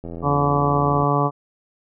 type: click train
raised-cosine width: 2 ms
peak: -20 dBFS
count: 85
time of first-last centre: 0.04-1.038 s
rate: 84.2 Hz
type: harmonic tone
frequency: 143.4 Hz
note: D3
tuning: 41 cents flat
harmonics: 1 / 2 / 3 / 4 / 5 / 6 / 7 / 8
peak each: -21 / -25 / -25 / -27 / -25 / -27 / -26 / -23 dBFS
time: 0.22-1.31 s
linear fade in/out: 50 ms
effects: none